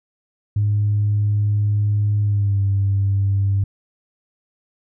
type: tone with pitch glide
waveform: sine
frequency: 103.83 to 98.8 Hz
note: G#2 to G2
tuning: 0 to +14 cents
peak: -14 dBFS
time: 0.56-3.64 s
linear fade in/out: 5 ms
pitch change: -86 cents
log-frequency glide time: 2.22-2.61 s
effects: tanh soft clip ceiling -11 dBFS